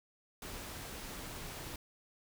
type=noise; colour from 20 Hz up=pink; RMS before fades=-45 dBFS; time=0.42-1.76 s; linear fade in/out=2 ms; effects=none